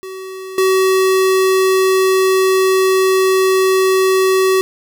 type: tone with level steps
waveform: square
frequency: 378.6 Hz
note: F#4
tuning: 40 cents sharp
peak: -27 / -11 dBFS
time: 0.03-4.61 s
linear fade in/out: 0 ms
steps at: 0.58 s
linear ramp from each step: 2 ms
effects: none